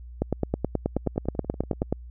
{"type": "two click trains", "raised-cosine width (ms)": 2, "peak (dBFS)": [-10, -24], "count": [17, 10], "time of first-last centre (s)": [[0.22, 1.926], [0.97, 1.827]], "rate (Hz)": [9.38, 10.5], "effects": ["added 60 Hz sine -39 dBFS peak until 2.1 s"]}